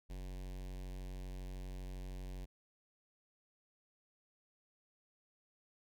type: tone with notch filter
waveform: square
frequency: 46.34 Hz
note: F#1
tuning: 3 cents sharp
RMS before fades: -45 dBFS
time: 0.09-2.46 s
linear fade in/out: 20 ms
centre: 1300 Hz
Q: 1.4
effects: none